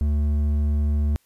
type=tone with hard clipping; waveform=sine; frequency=73.8 Hz; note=D2; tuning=9 cents sharp; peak=-20 dBFS; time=0.01-1.16 s; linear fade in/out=0 ms; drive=6 dB; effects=white hiss -64 dBFS RMS until 1.25 s + resampled to 32000 Hz